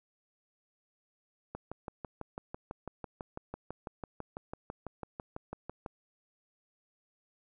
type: click train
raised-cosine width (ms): 1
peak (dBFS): -25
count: 27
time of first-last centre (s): 1.55-5.862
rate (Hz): 6.03
effects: none